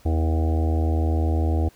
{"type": "harmonic tone with a mistuned harmonic", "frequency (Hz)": 80, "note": "D#2", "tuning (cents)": 49, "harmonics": [1, 3, 4, 5, 6, 7, 8, 9, 10], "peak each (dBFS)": [-19, -32, -29, -36, -35, -40, -38, -36, -39], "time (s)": [0.05, 1.69], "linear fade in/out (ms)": 10, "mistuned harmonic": 10, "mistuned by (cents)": -17, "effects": ["pink hiss -55 dBFS RMS until 1.75 s"]}